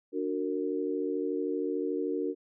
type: chord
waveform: sine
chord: D augmented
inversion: none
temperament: just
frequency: 293.7 / 367.1 / 458.9 Hz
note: D4 / F#4 / A#4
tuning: 0 / -14 / -27 cents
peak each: -33 dBFS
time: 0.12-2.35 s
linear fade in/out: 50 ms
effects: none